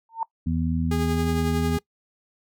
sine tone with exponential growth, 907 Hz, A#5, 48 cents flat, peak -19 dBFS, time 0.09-0.23 s, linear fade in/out 2 ms, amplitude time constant 29 ms
harmonic tone, 81.6 Hz, E2, 17 cents flat, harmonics 1 / 2 / 3, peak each -26 / -26 / -26 dBFS, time 0.46-1.78 s, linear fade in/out 10 ms
sawtooth tone with tremolo, 410 Hz, G#4, 22 cents flat, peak -22 dBFS, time 0.91-1.79 s, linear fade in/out 5 ms, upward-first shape triangle, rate 11 Hz, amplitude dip 45%
effects noise-tail reverb RT60 0.1 s tail -22 dB re dry

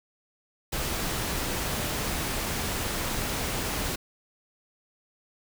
pink noise, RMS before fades -30 dBFS, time 0.72-3.96 s, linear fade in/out 10 ms, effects none

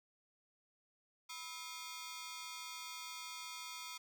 10% pulse ring-modulated tone, 1145 Hz, D6, 44 cents flat, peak -34 dBFS, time 1.29-3.98 s, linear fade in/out 10 ms, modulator 157 Hz, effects none

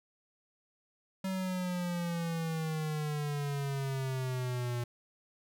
square exponential sweep, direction down, 191.1 to 119.8 Hz, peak -33 dBFS, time 1.24-4.84 s, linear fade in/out 5 ms, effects none

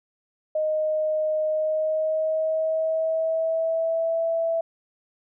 sine tone with pitch glide, 620 to 660.7 Hz, D#5 to E5, -6 to +4 cents, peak -21 dBFS, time 0.55-4.61 s, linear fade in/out 5 ms, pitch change +110 cents, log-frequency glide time 1.47-4.25 s, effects none

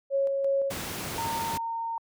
sine tone with tremolo, 550 Hz, C#5, 14 cents flat, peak -22 dBFS, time 0.1-0.73 s, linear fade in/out 50 ms, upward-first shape square, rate 2.9 Hz, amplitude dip 30%
pink noise, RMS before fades -34 dBFS, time 0.7-1.58 s, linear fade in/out 10 ms
sine tone, 917 Hz, A#5, 29 cents flat, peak -29 dBFS, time 1.18-1.98 s, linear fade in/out 2 ms
effects high-pass 80 Hz 12 dB/octave

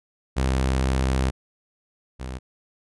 sawtooth tone pair in turn, 65.41 / 64.17 Hz, C2 / C2, 0 / -33 cents, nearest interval unison, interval 33 cents, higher first, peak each -16 / -27 dBFS, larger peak first, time 0.36-1.31 / 2.19-2.39 s, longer first, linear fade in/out 20 ms, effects resampled to 24000 Hz

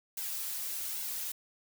blue noise with flanger, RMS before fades -37 dBFS, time 0.17-1.32 s, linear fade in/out 5 ms, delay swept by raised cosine 1.6 to 5.1 ms, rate 1.2 Hz, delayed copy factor -0.85, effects none

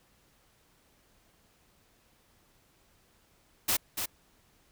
white noise with echo, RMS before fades -27 dBFS, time 3.68-3.77 s, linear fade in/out 10 ms, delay 290 ms, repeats 1, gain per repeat -6 dB, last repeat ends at 4.06 s, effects pink hiss -66 dBFS RMS until 4.71 s

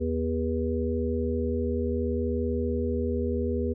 harmonic tone with a mistuned harmonic, 80.7 Hz, E2, 36 cents flat, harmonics 1 / 3 / 5 / 6, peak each -29 / -30 / -31 / -32 dBFS, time 0-3.74 s, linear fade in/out 20 ms, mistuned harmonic 1, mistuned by -34 cents, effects none

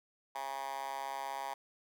10% pulse tone with high-pass filter, 136.3 Hz, C#3, 29 cents flat, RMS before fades -40 dBFS, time 0.35-1.54 s, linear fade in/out 5 ms, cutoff 890 Hz, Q 4.5, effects none

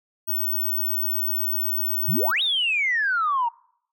sine tone, 15804 Hz, B9, in tune, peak -21 dBFS, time 0.27-2.32 s, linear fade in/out 20 ms
sine exponential two-way sweep, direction up then down, 110 to 3823 to 910 Hz, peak -19 dBFS, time 2.08-3.49 s, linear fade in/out 10 ms, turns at 2.42 s
effects noise-tail reverb RT60 0.7 s tail -26 dB re dry + tanh soft clip ceiling -14 dBFS

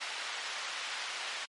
white band-pass noise, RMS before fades -39 dBFS, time 0-1.46 s, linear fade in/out 20 ms, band 810 to 3500 Hz, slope 12 dB/octave, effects low-pass 10000 Hz 12 dB/octave + MP3 48 kbps

